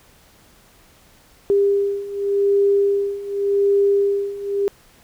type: beating tone pair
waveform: sine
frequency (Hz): 399.8 / 400.67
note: G4 / G4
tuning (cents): +34 / +38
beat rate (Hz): 0.87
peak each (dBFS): -20 / -17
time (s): 1.5-4.68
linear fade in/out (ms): 0
effects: pink hiss -52 dBFS RMS until 5.03 s